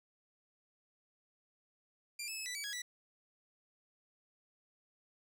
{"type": "tone with pitch steps", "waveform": "15% pulse", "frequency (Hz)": [2380, 2606, 2592, 1976, 2284, 1662, 1962], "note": ["D7", "E7", "E7", "B6", "D7", "G#6", "B6"], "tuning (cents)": [22, -20, -30, 0, -49, 1, -12], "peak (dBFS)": -33, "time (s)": [2.19, 2.82], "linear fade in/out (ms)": 5, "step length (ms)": 90, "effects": []}